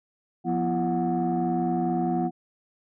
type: tone cluster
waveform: sine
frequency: 174.3 / 244.9 / 338.2 / 733 Hz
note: F3 / B3 / E4 / F#5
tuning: -3 / -14 / +44 / -16 cents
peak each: -27 dBFS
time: 0.44-2.31 s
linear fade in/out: 50 ms
effects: tanh soft clip ceiling -17 dBFS